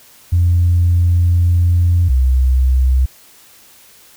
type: tone pair in turn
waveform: sine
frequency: 87 / 64.65 Hz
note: F2 / C2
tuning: -6 / -20 cents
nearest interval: perfect fourth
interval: 514 cents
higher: first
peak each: -8 dBFS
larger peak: neither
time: 0.32-2.09 / 2.09-3.06 s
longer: first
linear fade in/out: 10 ms
effects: tanh soft clip ceiling -5 dBFS + white hiss -45 dBFS RMS until 4.16 s